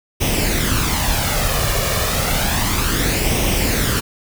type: noise with flanger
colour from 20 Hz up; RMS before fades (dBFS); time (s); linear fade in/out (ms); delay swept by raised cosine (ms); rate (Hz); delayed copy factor
pink; -18; 0.2-4.01; 20; 0.34 to 1.74; 0.31; +0.55
effects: none